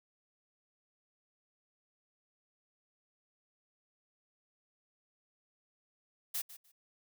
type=noise with echo; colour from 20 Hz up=blue; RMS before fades=-36 dBFS; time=6.34-6.42 s; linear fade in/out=10 ms; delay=150 ms; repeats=2; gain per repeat=-15 dB; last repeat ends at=6.72 s; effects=none